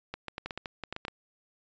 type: clicks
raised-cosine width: 0.3 ms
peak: -20 dBFS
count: 12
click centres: 0.14 / 0.283 / 0.381 / 0.46 / 0.508 / 0.576 / 0.658 / 0.837 / 0.926 / 0.964 / 1.051 / 1.082 s
effects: resampled to 16000 Hz